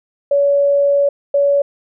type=tone pair in turn; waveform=sine; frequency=566 / 566 Hz; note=C#5 / C#5; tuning=+36 / +36 cents; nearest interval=unison; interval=0 cents; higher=neither; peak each=-10 dBFS; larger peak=neither; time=0.31-1.09 / 1.34-1.62 s; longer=first; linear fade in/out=5 ms; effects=none